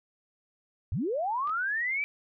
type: linear sweep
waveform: sine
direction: up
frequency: 67 to 2348 Hz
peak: -27 dBFS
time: 0.92-2.04 s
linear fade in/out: 0 ms
type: clicks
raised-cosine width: 0.3 ms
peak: -33 dBFS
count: 2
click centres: 1.474 / 1.495 s
effects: none